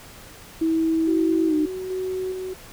sine tone with pitch glide, 324 to 305.8 Hz, E4 to D#4, -30 to -30 cents, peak -18 dBFS, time 0.61-1.66 s, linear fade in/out 10 ms, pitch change -100 cents, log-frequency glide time 1.47-1.54 s
sine tone with tremolo, 372.9 Hz, F#4, 14 cents sharp, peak -24 dBFS, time 1.07-2.54 s, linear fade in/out 10 ms, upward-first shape square, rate 1.2 Hz, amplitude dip 35%
effects pink hiss -44 dBFS RMS until 2.72 s

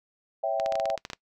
sine chord, C# diminished, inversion none, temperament equal, 554.4 / 659.3 / 784 Hz, C#5 / E5 / G5, 0 / 0 / 0 cents, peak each -31 / -27 / -30 dBFS, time 0.43-0.96 s, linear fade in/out 10 ms
clicks, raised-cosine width 0.2 ms, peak -17 dBFS, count 11, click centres 0.599 / 0.661 / 0.723 / 0.755 / 0.799 / 0.856 / 0.901 / 0.977 / 1.051 / 1.101 / 1.133 s
effects noise-tail reverb RT60 0.1 s tail -22 dB re dry

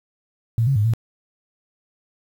sine tone with pitch steps, 114.6 / 136.8 / 104.5 / 114.2 Hz, A#2 / C#3 / G#2 / A#2, -29 / -23 / +11 / -35 cents, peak -15 dBFS, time 0.58-0.936 s, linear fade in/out 0 ms, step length 89 ms, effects 8-bit

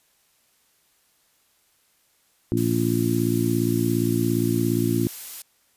harmonic tone, 57.3 Hz, A#1, 29 cents flat, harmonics 2 / 3 / 4 / 5 / 6, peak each -25 / -29 / -26 / -25 / -25 dBFS, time 2.52-5.07 s, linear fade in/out 0 ms
blue noise, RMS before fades -35 dBFS, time 2.57-5.42 s, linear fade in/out 2 ms
effects white hiss -64 dBFS RMS until 5.76 s + resampled to 32000 Hz

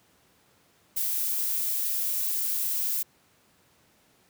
violet noise, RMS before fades -28 dBFS, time 0.96-3.03 s, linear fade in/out 10 ms, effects pink hiss -63 dBFS RMS until 4.29 s + high-pass 100 Hz 12 dB/octave

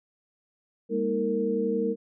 sine tone cluster, 202.6 / 233.6 / 315.7 / 459.8 Hz, G#3 / A#3 / D#4 / A#4, -43 / +4 / +25 / -24 cents, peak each -30 / -32 / -33 / -26 dBFS, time 0.89-1.96 s, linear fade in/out 50 ms, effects none

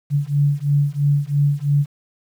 sine beating tone pair, 142.2 / 145.2 Hz, C#3 / D3, +45 / -19 cents, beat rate 3 Hz, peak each -18 dBFS, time 0.1-1.86 s, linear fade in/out 50 ms, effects 8-bit

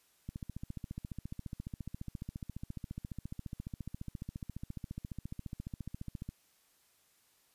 click train, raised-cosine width 5 ms, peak -28 dBFS, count 88, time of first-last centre 0.29-6.29 s, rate 14.5 Hz, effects white hiss -70 dBFS RMS until 7.54 s + resampled to 32000 Hz

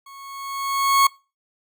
40% pulse tone with level ramp, 1100 Hz, C#6, 14 cents flat, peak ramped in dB -41 to -11 dBFS, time 0.06-1.07 s, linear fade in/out 5 ms, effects noise-tail reverb RT60 0.3 s tail -23 dB re dry

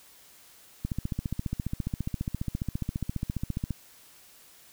click train, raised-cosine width 5 ms, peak -17 dBFS, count 43, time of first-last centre 0.85-3.707 s, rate 14.7 Hz, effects white hiss -55 dBFS RMS until 4.72 s

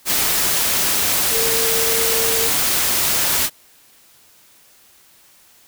sine tone in noise, 453.9 Hz, A#4, 46 cents flat, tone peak -23 dBFS, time 1.3-2.51 s, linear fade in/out 50 ms, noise white, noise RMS -18 dBFS, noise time 0.05-3.5 s, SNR -8 dB, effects white hiss -51 dBFS RMS until 5.67 s

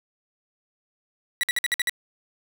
30% pulse tone bursts, 1946 Hz, B6, 26 cents flat, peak -18 dBFS, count 7, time 1.41-1.895 s, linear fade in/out 0 ms, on 23 ms, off 54 ms, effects none

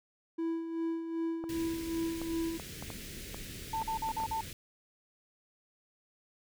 triangle tone with tremolo, 329.6 Hz, E4, in tune, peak -28 dBFS, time 0.38-2.58 s, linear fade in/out 10 ms, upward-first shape sine, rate 2.6 Hz, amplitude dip 55%
clicks, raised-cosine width 1 ms, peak -28 dBFS, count 10, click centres 1.44 / 2.216 / 2.598 / 2.825 / 2.903 / 3.345 / 3.817 / 4.089 / 4.202 / 4.237 s
pink band-stop noise, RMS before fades -44 dBFS, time 1.49-4.53 s, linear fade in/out 2 ms, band 450 to 1800 Hz, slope 24 dB/octave
sine tone bursts, 891 Hz, A5, 22 cents sharp, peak -31 dBFS, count 5, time 3.73-4.41 s, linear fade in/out 5 ms, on 100 ms, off 45 ms
effects none

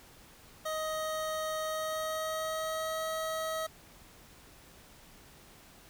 25% pulse tone with pitch glide, 627 to 638.7 Hz, D#5 to D#5, +13 to +45 cents, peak -29 dBFS, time 0.65-3.67 s, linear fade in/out 10 ms, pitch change +32 cents, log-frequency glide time 1.61-3.06 s, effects pink hiss -56 dBFS RMS until 5.89 s

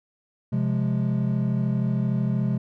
triangle chord, F minor, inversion second, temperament equal, 130.81 / 174.61 / 207.7 Hz, C3 / F3 / Ab3, 0 / 0 / 0 cents, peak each -22 / -26 / -24 dBFS, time 0.52-2.58 s, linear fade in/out 10 ms, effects none

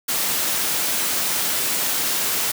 white high-pass noise, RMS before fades -22 dBFS, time 0.08-2.52 s, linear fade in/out 10 ms, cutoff 130 Hz, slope 12 dB/octave, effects none

